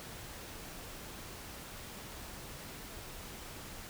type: silence
effects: pink hiss -47 dBFS RMS until 3.89 s

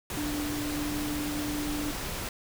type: tone in noise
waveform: sine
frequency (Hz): 295.7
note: D4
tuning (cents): +12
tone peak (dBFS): -31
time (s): 0.17-1.91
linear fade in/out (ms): 2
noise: pink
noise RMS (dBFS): -35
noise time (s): 0.1-2.29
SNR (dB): +1
effects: none

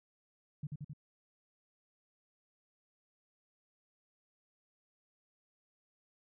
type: tone with echo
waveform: sine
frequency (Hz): 146.83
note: D3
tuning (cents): 0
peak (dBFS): -36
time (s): 0.63-0.67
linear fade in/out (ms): 5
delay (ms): 88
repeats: 3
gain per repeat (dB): -2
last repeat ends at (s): 0.934
effects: none

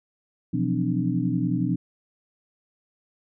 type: tone cluster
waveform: sine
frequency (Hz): 124.8 / 170.4 / 181.3 / 258.7 / 297.2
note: B2 / F3 / F#3 / C4 / D4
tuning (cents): +19 / -42 / -35 / -19 / +21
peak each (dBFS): -28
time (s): 0.53-1.76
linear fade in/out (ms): 10
effects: none

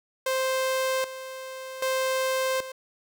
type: tone with tremolo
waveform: sawtooth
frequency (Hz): 523.3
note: C5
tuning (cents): 0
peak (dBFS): -20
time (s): 0.26-2.72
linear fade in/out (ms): 5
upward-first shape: square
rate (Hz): 0.64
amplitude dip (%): 75
effects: none

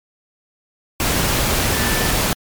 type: tone in noise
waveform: sine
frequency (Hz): 1760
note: A6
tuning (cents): 0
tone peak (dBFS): -26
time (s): 1.73-2.1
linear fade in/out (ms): 0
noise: pink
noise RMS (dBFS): -18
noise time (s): 1-2.33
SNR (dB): -11
effects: MP3 96 kbps

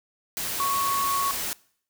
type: tone in noise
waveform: sine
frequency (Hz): 1108.7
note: C#6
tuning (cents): 0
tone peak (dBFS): -23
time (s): 0.6-1.31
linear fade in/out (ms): 0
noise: white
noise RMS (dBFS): -30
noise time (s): 0.37-1.53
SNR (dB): +4
effects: noise-tail reverb RT60 0.6 s tail -23 dB re dry

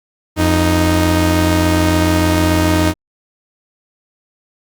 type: tone pair together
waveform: sawtooth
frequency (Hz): 86.87 / 311.1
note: F2 / D#4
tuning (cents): -9 / 0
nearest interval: octave + minor seventh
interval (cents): 2209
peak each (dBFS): -10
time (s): 0.36-2.94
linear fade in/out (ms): 50
effects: Opus 48 kbps

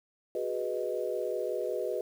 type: chord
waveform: sine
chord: G# minor seventh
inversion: third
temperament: equal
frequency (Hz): 370 / 415.3 / 493.9 / 622.3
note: F#4 / G#4 / B4 / D#5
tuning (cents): 0 / 0 / 0 / 0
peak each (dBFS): -36 / -36 / -34 / -36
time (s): 0.35-2.01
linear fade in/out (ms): 2
effects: 9-bit

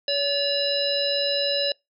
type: harmonic tone with a mistuned harmonic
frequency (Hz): 567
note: C#5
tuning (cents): +39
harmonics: 1 / 3 / 5 / 7 / 9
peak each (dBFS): -25 / -35 / -30 / -26 / -29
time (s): 0.08-1.72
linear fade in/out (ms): 2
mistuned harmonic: 3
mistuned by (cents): +23
effects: noise-tail reverb RT60 0.2 s tail -26 dB re dry

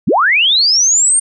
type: linear sweep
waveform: sine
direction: up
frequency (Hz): 109.6 to 8870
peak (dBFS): -8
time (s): 0.07-1.2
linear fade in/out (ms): 10
effects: none

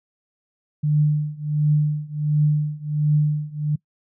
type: tone with tremolo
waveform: sine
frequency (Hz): 150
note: D3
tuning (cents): +37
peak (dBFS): -13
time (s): 0.83-3.76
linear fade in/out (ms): 10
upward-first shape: triangle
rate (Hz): 1.4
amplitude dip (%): 95
effects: noise-tail reverb RT60 0.1 s tail -23 dB re dry

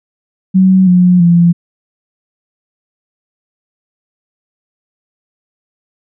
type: tone with pitch steps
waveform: sine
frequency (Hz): 188.1 / 179.71 / 171.69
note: F#3 / F3 / F3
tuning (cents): +29 / +50 / -29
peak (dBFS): -4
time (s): 0.54-1.53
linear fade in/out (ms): 20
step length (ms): 330
effects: none

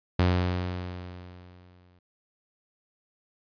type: tone with exponential decay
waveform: sawtooth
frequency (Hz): 89.9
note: F#2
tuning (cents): -49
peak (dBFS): -15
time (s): 0.19-1.99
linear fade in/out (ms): 5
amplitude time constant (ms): 390
effects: resampled to 11025 Hz

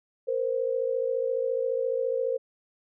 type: tone pair together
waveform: sine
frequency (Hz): 466.6 / 521.1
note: A#4 / C5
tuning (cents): +2 / -7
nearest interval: major second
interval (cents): 191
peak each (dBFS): -28 / -27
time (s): 0.27-2.38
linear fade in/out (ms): 20
effects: none

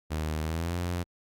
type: tone with pitch glide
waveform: sawtooth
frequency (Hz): 77.78 to 87.81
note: D#2 to F2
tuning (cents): 0 to +10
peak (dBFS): -25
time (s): 0.1-1.04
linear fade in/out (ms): 20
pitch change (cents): +210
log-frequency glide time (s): 0.41-0.77
effects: Opus 48 kbps

